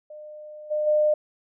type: tone with level steps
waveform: sine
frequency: 605 Hz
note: D#5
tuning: 49 cents flat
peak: -38 / -22 / -17 dBFS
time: 0.1-1.14 s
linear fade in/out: 5 ms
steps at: 0.7 / 0.86 s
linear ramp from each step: 20 ms
effects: none